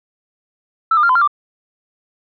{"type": "tone with pitch steps", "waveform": "sine", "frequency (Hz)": [1324, 1209, 1390, 1017, 1387, 1179], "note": ["E6", "D6", "F6", "C6", "F6", "D6"], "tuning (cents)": [7, 50, -9, -50, -12, 6], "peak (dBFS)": -9, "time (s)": [0.91, 1.276], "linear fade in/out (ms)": 5, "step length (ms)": 61, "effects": ["tanh soft clip ceiling -5 dBFS"]}